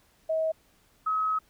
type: tone pair in turn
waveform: sine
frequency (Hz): 639 / 1278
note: D#5 / D#6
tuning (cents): +46 / +46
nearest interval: octave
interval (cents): 1200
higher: second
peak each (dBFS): -24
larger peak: neither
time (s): 0.29-0.52 / 1.06-1.39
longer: second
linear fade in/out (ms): 10
effects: pink hiss -64 dBFS RMS until 1.49 s